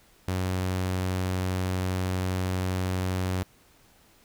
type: tone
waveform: sawtooth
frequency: 92.5 Hz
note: F#2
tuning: in tune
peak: -22 dBFS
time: 0.28-3.43 s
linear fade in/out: 0 ms
effects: pink hiss -59 dBFS RMS until 4.24 s